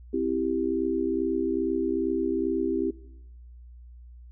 sine chord, C major, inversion none, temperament equal, 261.6 / 329.6 / 392 Hz, C4 / E4 / G4, 0 / 0 / 0 cents, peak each -29 / -28 / -28 dBFS, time 0.13-2.91 s, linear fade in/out 10 ms, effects noise-tail reverb RT60 0.9 s tail -21 dB re dry + added 60 Hz sine -44 dBFS peak until 4.31 s

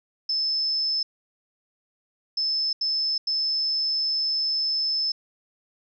sine tone bursts at uneven times, 5250 Hz, E8, 8 cents flat, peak -22 dBFS, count 4, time 0.29-1.03 / 2.37-2.73 / 2.81-3.18 / 3.27-5.12 s, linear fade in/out 5 ms, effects none

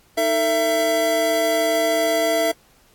square tone cluster, 312.1 / 449.6 / 667 Hz, D#4 / A4 / E5, +5 / +37 / +20 cents, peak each -27 / -26 / -19 dBFS, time 0.17-2.52 s, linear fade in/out 10 ms, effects pink hiss -56 dBFS RMS until 2.94 s + AAC 64 kbps

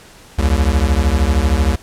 square beating tone pair, 65.1 / 78.1 Hz, C2 / D#2, -8 / +7 cents, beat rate 13 Hz, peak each -15 / -16 dBFS, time 0.38-1.76 s, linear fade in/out 10 ms, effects pink hiss -42 dBFS RMS until 1.82 s + low-pass 11000 Hz 12 dB/octave

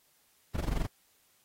brown noise with amplitude modulation, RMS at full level -27 dBFS, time 0.54-0.87 s, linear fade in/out 20 ms, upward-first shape sine, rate 22.9 Hz, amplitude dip 90%, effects white hiss -68 dBFS RMS until 1.44 s + AAC 48 kbps

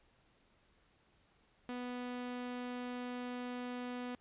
sawtooth tone, 246.9 Hz, B3, in tune, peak -36 dBFS, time 1.69-4.15 s, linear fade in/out 0 ms, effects pink hiss -71 dBFS RMS until 4.2 s + resampled to 8000 Hz

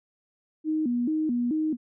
sine tone with vibrato, 274.5 Hz, C#4, 17 cents flat, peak -23 dBFS, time 0.64-1.77 s, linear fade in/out 50 ms, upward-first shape square, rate 2.3 Hz, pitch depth 220 cents each way, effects none

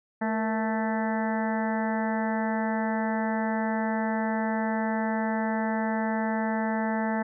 harmonic tone with a mistuned harmonic, 220 Hz, A3, in tune, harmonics 1 / 2 / 3 / 4 / 5 / 6 / 7 / 8 / 9, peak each -27 / -37 / -33 / -32 / -44 / -42 / -41 / -37 / -42 dBFS, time 0.21-7.23 s, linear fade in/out 10 ms, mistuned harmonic 2, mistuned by +80 cents, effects none

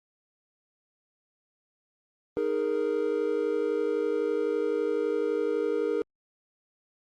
triangle chord, D# suspended fourth, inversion none, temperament just, 311.1 / 414.8 / 466.7 Hz, D#4 / G#4 / A#4, 0 / -2 / +2 cents, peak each -31 / -27 / -26 dBFS, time 2.37-6.02 s, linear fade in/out 0 ms, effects Opus 32 kbps

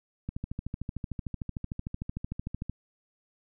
click train, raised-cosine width 5 ms, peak -21 dBFS, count 33, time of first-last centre 0.29-2.696 s, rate 13.3 Hz, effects none

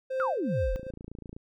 triangle tone with tremolo, 523.3 Hz, C5, in tune, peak -24 dBFS, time 0.1-0.91 s, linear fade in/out 10 ms, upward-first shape triangle, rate 2.4 Hz, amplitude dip 90%
sine exponential sweep, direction down, 1502 to 33.89 Hz, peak -27 dBFS, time 0.2-0.76 s, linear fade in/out 0 ms
click train, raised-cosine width 3 ms, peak -29 dBFS, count 18, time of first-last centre 0.76-1.365 s, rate 28.1 Hz
effects none

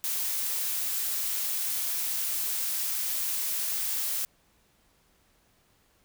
blue noise, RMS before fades -30 dBFS, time 0.04-4.25 s, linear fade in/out 0 ms, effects pink hiss -66 dBFS RMS until 6.04 s

